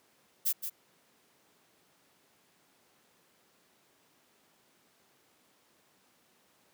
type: noise with echo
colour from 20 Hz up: violet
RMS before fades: -28 dBFS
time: 0.45-0.53 s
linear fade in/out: 20 ms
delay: 170 ms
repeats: 1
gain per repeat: -8 dB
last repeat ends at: 0.7 s
effects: pink hiss -67 dBFS RMS until 6.73 s + high-pass 200 Hz 12 dB/octave